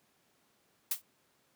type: noise with exponential decay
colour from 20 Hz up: blue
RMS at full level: -26 dBFS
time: 0.91-1.02 s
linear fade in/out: 5 ms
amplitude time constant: 23 ms
effects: pink hiss -71 dBFS RMS until 1.55 s + high-pass 150 Hz 12 dB/octave